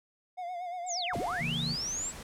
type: tone with vibrato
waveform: triangle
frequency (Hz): 712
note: F5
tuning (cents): +33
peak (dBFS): -33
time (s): 0.37-1.42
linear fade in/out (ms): 20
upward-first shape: sine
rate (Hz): 8.5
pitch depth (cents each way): 62
type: linear two-way sweep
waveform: sine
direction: down then up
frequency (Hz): 7902 to 71 to 7902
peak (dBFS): -32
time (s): 0.86-2.13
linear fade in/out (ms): 50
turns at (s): 1.17
type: low-pass noise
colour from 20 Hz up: pink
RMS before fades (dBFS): -45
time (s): 1.13-2.23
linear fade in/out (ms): 5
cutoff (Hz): 11000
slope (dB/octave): 24
type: chord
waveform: sine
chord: A# diminished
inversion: first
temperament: equal with one note detuned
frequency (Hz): 138.59 / 165.96 / 233.1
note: C#3 / E3 / A#3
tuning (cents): 0 / +12 / 0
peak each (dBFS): -36 / -35 / -38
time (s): 1.38-1.77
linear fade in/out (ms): 50
effects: none